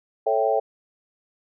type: chord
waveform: sine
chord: A dominant seventh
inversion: none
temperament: equal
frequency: 440 / 554.4 / 659.3 / 784 Hz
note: A4 / C#5 / E5 / G5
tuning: 0 / 0 / 0 / 0 cents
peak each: -24 dBFS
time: 0.26-0.6 s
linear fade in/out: 10 ms
effects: none